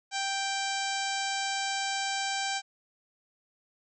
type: harmonic tone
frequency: 784 Hz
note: G5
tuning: in tune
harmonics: 1 / 2 / 3 / 4 / 5 / 6 / 7 / 8 / 9 / 10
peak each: -33 / -36 / -38 / -39 / -40 / -41 / -41 / -42 / -43 / -43 dBFS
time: 0.11-2.62 s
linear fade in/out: 50 ms
effects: none